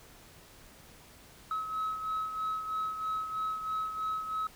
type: beating tone pair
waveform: sine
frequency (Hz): 1284 / 1287.1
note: E6 / E6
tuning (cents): -46 / -42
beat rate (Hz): 3.1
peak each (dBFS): -31 / -38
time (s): 1.51-4.47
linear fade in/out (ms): 2
effects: tanh soft clip ceiling -28 dBFS + pink hiss -55 dBFS RMS until 4.55 s